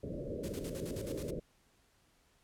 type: low-pass noise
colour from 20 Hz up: white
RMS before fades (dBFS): -40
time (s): 0.03-1.4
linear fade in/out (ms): 10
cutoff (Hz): 590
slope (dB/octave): 96
type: noise with tremolo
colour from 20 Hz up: white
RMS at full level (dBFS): -48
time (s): 0.43-1.31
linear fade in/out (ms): 10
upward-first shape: square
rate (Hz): 9.4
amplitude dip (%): 70
effects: pink hiss -70 dBFS RMS until 2.43 s + low-pass 12000 Hz 12 dB/octave